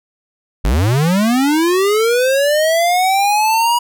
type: linear sweep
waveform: square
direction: up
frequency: 41.2 to 966 Hz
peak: -12 dBFS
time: 0.64-3.79 s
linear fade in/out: 10 ms
effects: none

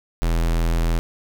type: tone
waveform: square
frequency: 41.62 Hz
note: E1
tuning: 17 cents sharp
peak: -18 dBFS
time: 0.22-0.99 s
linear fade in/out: 0 ms
effects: none

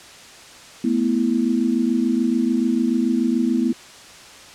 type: chord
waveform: sine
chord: A suspended second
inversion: none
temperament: equal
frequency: 220 / 246.9 / 329.6 Hz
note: A3 / B3 / E4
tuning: 0 / 0 / 0 cents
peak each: -22 / -19 / -23 dBFS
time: 0.84-3.73 s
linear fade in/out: 5 ms
effects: white hiss -42 dBFS RMS until 4.54 s + low-pass 7000 Hz 12 dB/octave

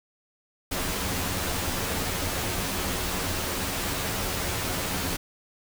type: noise with comb filter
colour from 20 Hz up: pink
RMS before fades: -29 dBFS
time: 0.71-5.17 s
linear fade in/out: 10 ms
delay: 11 ms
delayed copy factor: +0.55
effects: none

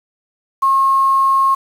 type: tone with quantisation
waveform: sine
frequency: 1080 Hz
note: C#6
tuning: 45 cents flat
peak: -10 dBFS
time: 0.62-1.55 s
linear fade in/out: 10 ms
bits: 6
effects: none

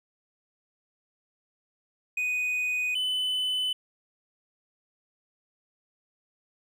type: tone pair in turn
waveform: triangle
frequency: 2489 / 3013 Hz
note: D#7 / F#7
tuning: 0 / +31 cents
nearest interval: minor third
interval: 331 cents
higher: second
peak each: -24 dBFS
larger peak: neither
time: 2.17-2.95 / 2.95-3.73 s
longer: neither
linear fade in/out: 5 ms
effects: none

